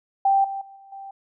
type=tone with level steps; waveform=sine; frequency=784 Hz; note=G5; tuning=in tune; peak=-15 / -27 / -42 / -45 / -35 dBFS; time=0.25-1.11 s; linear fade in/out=5 ms; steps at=0.44 / 0.61 / 0.76 / 0.92 s; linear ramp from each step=5 ms; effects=none